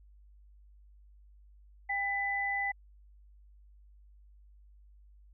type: tone pair together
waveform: sine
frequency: 797.8 / 1997 Hz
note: G5 / B6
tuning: +30 / +19 cents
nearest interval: octave + major third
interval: 1589 cents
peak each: -35 / -31 dBFS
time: 1.89-2.72 s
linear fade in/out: 10 ms
effects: added 50 Hz sine -55 dBFS peak until 5.33 s